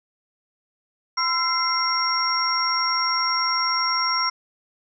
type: tone cluster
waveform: sine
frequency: 1017 / 1345 / 2088 / 5560 Hz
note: C6 / E6 / C7 / F8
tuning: -50 / +34 / -4 / -9 cents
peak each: -26 / -25 / -29 / -23 dBFS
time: 1.17-4.3 s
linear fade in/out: 10 ms
effects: none